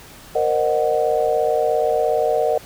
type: chord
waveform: sine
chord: C half-diminished seventh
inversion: third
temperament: equal with one note detuned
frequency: 466.2 / 523.3 / 612.3 / 740 Hz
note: Bb4 / C5 / Eb5 / Gb5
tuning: 0 / 0 / -28 / 0 cents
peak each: -20 / -25 / -20 / -22 dBFS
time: 0.35-2.58 s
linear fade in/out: 5 ms
effects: pink hiss -42 dBFS RMS until 2.65 s